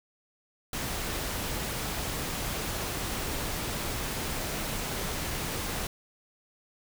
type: noise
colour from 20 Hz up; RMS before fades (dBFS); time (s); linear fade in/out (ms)
pink; -33; 0.73-5.87; 2
effects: none